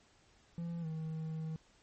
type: tone with pitch glide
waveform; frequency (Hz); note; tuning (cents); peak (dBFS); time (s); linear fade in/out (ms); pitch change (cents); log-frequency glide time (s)
triangle; 169.4 to 158.97; E3 to D#3; +48 to +38; -35; 0.58-1.56; 0; -110; 0.81-0.86
effects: pink hiss -67 dBFS RMS until 1.82 s + MP3 32 kbps